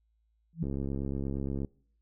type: tone with exponential growth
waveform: sine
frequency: 164.81 Hz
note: E3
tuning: in tune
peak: -24 dBFS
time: 0.53-0.63 s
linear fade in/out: 2 ms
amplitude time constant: 21 ms
type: click train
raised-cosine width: 3 ms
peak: -22 dBFS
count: 70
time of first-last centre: 0.64-1.647 s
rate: 68.5 Hz
effects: noise-tail reverb RT60 0.6 s tail -25 dB re dry + added 55 Hz sine -69 dBFS peak until 2.01 s